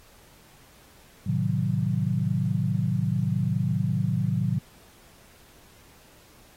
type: chord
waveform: sine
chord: A diminished seventh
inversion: none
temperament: equal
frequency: 110 / 130.81 / 155.56 / 185 Hz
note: A2 / C3 / Eb3 / Gb3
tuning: 0 / 0 / 0 / 0 cents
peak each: -28 dBFS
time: 1.26-4.59 s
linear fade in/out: 10 ms
effects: pink hiss -55 dBFS RMS until 6.56 s + AAC 48 kbps